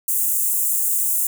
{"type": "high-pass noise", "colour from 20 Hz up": "white", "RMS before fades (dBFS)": -20, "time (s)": [0.08, 1.27], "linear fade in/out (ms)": 2, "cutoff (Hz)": 7200, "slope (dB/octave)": 48, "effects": []}